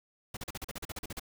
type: noise bursts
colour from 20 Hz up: pink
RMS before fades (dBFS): -39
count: 13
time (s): 0.34-1.197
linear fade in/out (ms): 5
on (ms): 29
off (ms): 40
effects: none